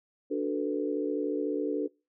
sine chord, B minor seventh, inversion first, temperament equal, 293.7 / 370 / 440 / 493.9 Hz, D4 / F#4 / A4 / B4, 0 / 0 / 0 / 0 cents, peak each -31 / -35 / -32 / -36 dBFS, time 0.3-1.88 s, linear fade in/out 20 ms, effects noise-tail reverb RT60 0.3 s tail -25 dB re dry

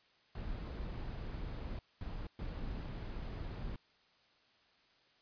brown noise bursts at uneven times, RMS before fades -42 dBFS, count 3, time 0.35-1.79 / 2.01-2.27 / 2.39-3.76 s, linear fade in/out 2 ms, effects white hiss -69 dBFS RMS until 5.21 s + resampled to 11025 Hz

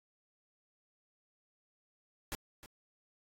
pink noise with echo, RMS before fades -39 dBFS, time 2.32-2.35 s, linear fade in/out 0 ms, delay 310 ms, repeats 1, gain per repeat -14 dB, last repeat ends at 2.66 s, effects AAC 48 kbps

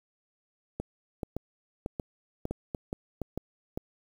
clicks, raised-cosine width 2 ms, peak -19 dBFS, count 12, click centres 0.8 / 1.232 / 1.366 / 1.861 / 1.998 / 2.454 / 2.51 / 2.748 / 2.929 / 3.217 / 3.376 / 3.775 s, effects 8-bit

